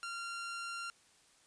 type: tone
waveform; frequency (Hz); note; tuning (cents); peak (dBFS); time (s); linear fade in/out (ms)
sawtooth; 1383; F6; -17; -36; 0.03-0.9; 0
effects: white hiss -66 dBFS RMS until 1.46 s + resampled to 22050 Hz